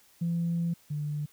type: tone pair in turn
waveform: sine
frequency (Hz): 169.4 / 148.4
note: E3 / D3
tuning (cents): +48 / +18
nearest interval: major second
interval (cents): 230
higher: first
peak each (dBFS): -25 / -29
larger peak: first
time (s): 0.21-0.74 / 0.9-1.26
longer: first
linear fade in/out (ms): 10
effects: tanh soft clip ceiling -22 dBFS + white hiss -61 dBFS RMS until 1.32 s